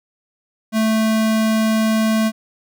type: tone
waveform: square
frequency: 220 Hz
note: A3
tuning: in tune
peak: -15 dBFS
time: 0.72-2.32 s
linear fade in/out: 50 ms
effects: none